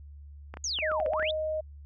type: clicks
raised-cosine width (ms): 0.5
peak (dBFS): -25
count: 9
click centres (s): 0.54 / 0.571 / 0.788 / 0.916 / 1.001 / 1.062 / 1.135 / 1.197 / 1.227
type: exponential two-way sweep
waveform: sine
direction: down then up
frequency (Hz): 6840 to 495.8 to 3776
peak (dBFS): -29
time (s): 0.64-1.31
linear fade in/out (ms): 2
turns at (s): 1.08
type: tone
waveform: sine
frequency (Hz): 622.3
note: D#5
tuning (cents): 0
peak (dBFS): -28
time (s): 0.82-1.61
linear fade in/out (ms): 10
effects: added 72 Hz sine -44 dBFS peak until 1.85 s